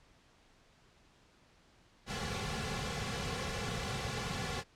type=noise with comb filter; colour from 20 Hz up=pink; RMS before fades=-37 dBFS; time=2.06-4.64 s; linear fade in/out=50 ms; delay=3.2 ms; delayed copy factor=-0.9; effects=pink hiss -65 dBFS RMS until 4.75 s + low-pass 6000 Hz 12 dB/octave